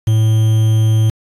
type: tone with quantisation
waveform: triangle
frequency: 110 Hz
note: A2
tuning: in tune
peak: -7 dBFS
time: 0.07-1.1 s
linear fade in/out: 5 ms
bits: 5
effects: resampled to 32000 Hz